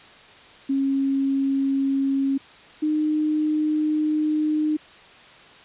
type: tone pair in turn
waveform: sine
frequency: 272.6 / 306 Hz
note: C#4 / D#4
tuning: -29 / -29 cents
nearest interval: major second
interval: 200 cents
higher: second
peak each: -19 dBFS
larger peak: neither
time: 0.69-2.38 / 2.82-4.77 s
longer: second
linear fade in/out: 10 ms
effects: white hiss -47 dBFS RMS until 5.64 s + resampled to 8000 Hz